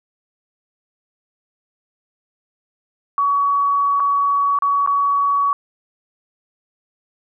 sine tone with dropouts, 1129 Hz, C#6, 31 cents sharp, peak -14 dBFS, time 3.18-5.53 s, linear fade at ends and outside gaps 1 ms, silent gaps 3.998-4.002 / 4.588-4.622 / 4.863-4.874 s, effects none

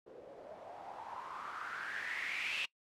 blue noise with low-pass filter sweep, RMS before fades -43 dBFS, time 0.06-2.66 s, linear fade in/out 10 ms, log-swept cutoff 440 to 2800 Hz, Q 5.9, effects noise-tail reverb RT60 0.1 s tail -23 dB re dry

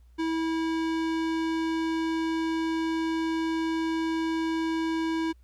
square tone with low-pass filter, 324.9 Hz, E4, 25 cents flat, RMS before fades -28 dBFS, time 0.18-5.33 s, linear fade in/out 20 ms, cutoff 5000 Hz, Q 0.58, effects added 60 Hz sine -52 dBFS peak until 5.43 s + pink hiss -73 dBFS RMS until 5.43 s

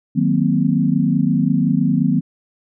sine chord, C half-diminished seventh, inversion first, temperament equal with one note detuned, 155.56 / 185 / 233.1 / 258.8 Hz, Eb3 / Gb3 / Bb3 / C4, 0 / 0 / 0 / -19 cents, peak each -19 dBFS, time 0.15-2.21 s, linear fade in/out 20 ms, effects none

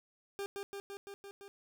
40% pulse tone with echo, 399 Hz, G4, 31 cents sharp, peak -36 dBFS, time 0.39-0.46 s, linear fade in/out 0 ms, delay 170 ms, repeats 6, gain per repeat -2 dB, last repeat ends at 1.48 s, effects none

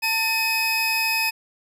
30% pulse tone pair together, 897 / 2537 Hz, A5 / D#7, +33 / +33 cents, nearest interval octave + tritone, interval 1800 cents, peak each -25 / -18 dBFS, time 0.02-1.31 s, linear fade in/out 20 ms, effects none

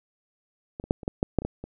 clicks, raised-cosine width 2 ms, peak -21 / -25 / -7 / -26 / -13 / -9 / -7 / -24 / -15 / -23 dBFS, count 10, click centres 0.799 / 0.84 / 0.909 / 1.032 / 1.079 / 1.229 / 1.387 / 1.42 / 1.45 / 1.64 s, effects none

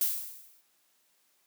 violet noise with exponential decay, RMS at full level -25 dBFS, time 0.01-0.61 s, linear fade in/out 2 ms, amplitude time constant 130 ms, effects white hiss -70 dBFS RMS until 1.46 s + high-pass 200 Hz 12 dB/octave

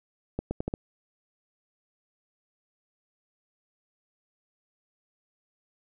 accelerating click train, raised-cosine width 2 ms, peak -16 dBFS, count 5, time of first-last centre 0.39-0.739 s, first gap 120 ms, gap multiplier 0.79, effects none

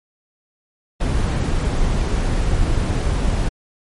brown noise, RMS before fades -18 dBFS, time 1-3.49 s, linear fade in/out 10 ms, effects MP3 48 kbps

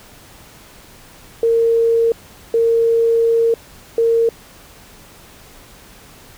sine tone bursts at uneven times, 459.7 Hz, A#4, 24 cents flat, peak -11 dBFS, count 3, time 1.43-2.12 / 2.54-3.54 / 3.98-4.29 s, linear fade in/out 2 ms, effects pink hiss -43 dBFS RMS until 6.37 s

